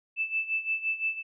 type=tone with tremolo; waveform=sine; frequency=2637 Hz; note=E7; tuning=in tune; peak=-24 dBFS; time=0.16-1.23 s; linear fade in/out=50 ms; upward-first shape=sine; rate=5.8 Hz; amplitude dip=80%; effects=none